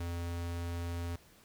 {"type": "tone", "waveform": "square", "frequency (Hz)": 85.7, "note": "F2", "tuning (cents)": -32, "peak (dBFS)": -36, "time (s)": [0, 1.16], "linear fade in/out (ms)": 5, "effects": ["pink hiss -61 dBFS RMS until 1.44 s"]}